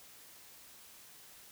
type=silence; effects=white hiss -56 dBFS RMS until 1.51 s